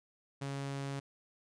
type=tone; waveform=sawtooth; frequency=138.59 Hz; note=C#3; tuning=in tune; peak=-33 dBFS; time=0.41-1 s; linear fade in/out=10 ms; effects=resampled to 22050 Hz